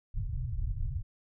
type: low-pass noise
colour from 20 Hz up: pink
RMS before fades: -33 dBFS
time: 0.14-1.03 s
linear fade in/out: 10 ms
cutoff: 140 Hz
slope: 96 dB/octave
effects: none